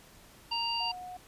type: harmonic tone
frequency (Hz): 932.3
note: A#5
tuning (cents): 0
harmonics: 1 / 3 / 5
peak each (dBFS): -34 / -34 / -34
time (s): 0.51-0.92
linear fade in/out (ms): 10
type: tone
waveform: sine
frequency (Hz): 728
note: F#5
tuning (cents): -28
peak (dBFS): -40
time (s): 0.8-1.17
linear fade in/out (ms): 5
effects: pink hiss -56 dBFS RMS until 1.27 s + resampled to 32000 Hz